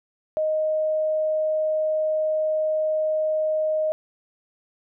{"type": "tone", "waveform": "sine", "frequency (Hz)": 622.3, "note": "D#5", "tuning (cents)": 0, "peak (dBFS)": -20, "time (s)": [0.37, 3.92], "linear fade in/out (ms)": 0, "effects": []}